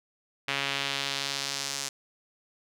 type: tone with band-pass filter sweep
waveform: sawtooth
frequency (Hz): 138.8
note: C#3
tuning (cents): +3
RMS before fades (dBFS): -32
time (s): 0.48-1.89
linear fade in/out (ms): 5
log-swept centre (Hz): 2600 to 6400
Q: 1.5
effects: none